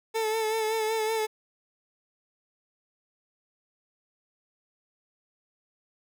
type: tone with vibrato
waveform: 30% pulse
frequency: 440 Hz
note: A4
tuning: in tune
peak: -23 dBFS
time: 0.14-1.27 s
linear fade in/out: 20 ms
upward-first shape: sine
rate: 5.3 Hz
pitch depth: 36 cents each way
effects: none